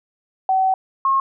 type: tone pair in turn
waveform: sine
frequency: 760 / 1080.1 Hz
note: F#5 / C#6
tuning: +46 / -45 cents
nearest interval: tritone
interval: 609 cents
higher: second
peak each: -14 dBFS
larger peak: neither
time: 0.49-0.74 / 1.05-1.2 s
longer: first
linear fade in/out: 2 ms
effects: none